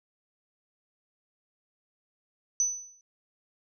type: tone with exponential decay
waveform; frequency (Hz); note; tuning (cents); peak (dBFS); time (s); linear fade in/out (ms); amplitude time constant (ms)
sine; 6000; F#8; +23; -20; 2.6-3.01; 1; 88
effects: none